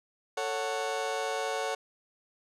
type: chord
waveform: 30% pulse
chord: F# minor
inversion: first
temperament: just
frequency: 444 / 555 / 740 Hz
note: A4 / C#5 / F#5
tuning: +16 / +2 / 0 cents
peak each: -32 dBFS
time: 0.37-1.75 s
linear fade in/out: 5 ms
effects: low-pass 8000 Hz 12 dB/octave